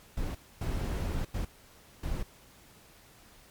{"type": "noise bursts at uneven times", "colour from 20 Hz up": "brown", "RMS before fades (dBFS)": -32, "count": 4, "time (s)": [[0.17, 0.35], [0.61, 1.25], [1.34, 1.45], [2.03, 2.23]], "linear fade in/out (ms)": 5, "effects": ["pink hiss -57 dBFS RMS until 3.5 s", "MP3 96 kbps"]}